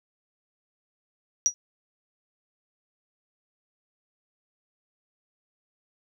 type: tone with exponential decay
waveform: sine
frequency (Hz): 5780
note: F#8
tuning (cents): -41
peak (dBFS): -13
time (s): 1.46-1.54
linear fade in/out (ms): 0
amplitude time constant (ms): 17
effects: none